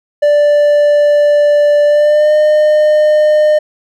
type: tone with pitch glide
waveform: triangle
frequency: 587 to 607.3 Hz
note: D5 to D#5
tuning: -1 to -42 cents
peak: -4 dBFS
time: 0.22-3.59 s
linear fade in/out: 10 ms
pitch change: +59 cents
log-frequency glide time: 1.85-2.34 s
effects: none